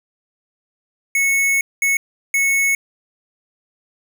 square tone bursts at uneven times, 2202 Hz, C#7, 12 cents flat, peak -15 dBFS, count 3, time 1.15-1.61 / 1.82-1.97 / 2.34-2.75 s, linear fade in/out 2 ms, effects none

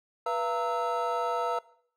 triangle tone cluster, 488.2 / 682 / 922 / 1305 Hz, B4 / F5 / A#5 / E6, -20 / -41 / -19 / -18 cents, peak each -31 dBFS, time 0.26-1.59 s, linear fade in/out 5 ms, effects noise-tail reverb RT60 0.6 s tail -20 dB re dry

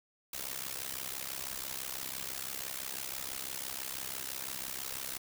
white noise with amplitude modulation, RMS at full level -36 dBFS, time 0.33-5.18 s, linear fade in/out 5 ms, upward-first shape sine, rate 66 Hz, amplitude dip 90%, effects none

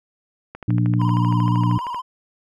click train, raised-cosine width 0.5 ms, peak -19 dBFS, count 19, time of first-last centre 0.55-1.945 s, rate 12.9 Hz
harmonic tone, 59.2 Hz, A#1, 27 cents sharp, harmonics 2 / 3 / 4 / 5, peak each -17 / -22 / -32 / -25 dBFS, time 0.68-1.78 s, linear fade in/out 5 ms
triangle tone with vibrato, 987.8 Hz, B5, in tune, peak -23 dBFS, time 0.99-2.02 s, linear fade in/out 20 ms, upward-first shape square, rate 17 Hz, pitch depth 65 cents each way
effects none

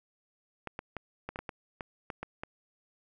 clicks, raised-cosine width 0.5 ms, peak -22 dBFS, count 11, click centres 0.673 / 0.791 / 0.967 / 1.29 / 1.359 / 1.39 / 1.492 / 1.808 / 2.102 / 2.23 / 2.435 s, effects none

